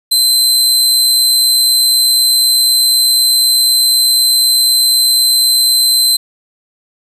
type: tone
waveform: sawtooth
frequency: 4082 Hz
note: C8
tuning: 44 cents flat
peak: -5 dBFS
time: 0.11-6.17 s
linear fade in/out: 10 ms
effects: resampled to 32000 Hz + 7-bit